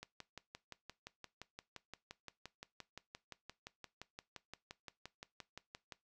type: click train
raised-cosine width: 0.2 ms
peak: -30 dBFS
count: 35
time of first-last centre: 0.03-5.923 s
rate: 5.77 Hz
effects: noise-tail reverb RT60 0.2 s tail -19 dB re dry